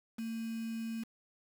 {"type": "tone with quantisation", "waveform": "sine", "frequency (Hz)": 226.4, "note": "A3", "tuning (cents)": 50, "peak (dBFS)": -36, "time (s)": [0.18, 1.04], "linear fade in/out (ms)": 10, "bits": 8, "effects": []}